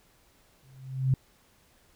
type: tone with exponential growth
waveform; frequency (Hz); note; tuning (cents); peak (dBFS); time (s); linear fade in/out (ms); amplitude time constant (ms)
sine; 131.8; C3; +13; -18; 0.63-1.14; 2; 110
effects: pink hiss -63 dBFS RMS until 1.95 s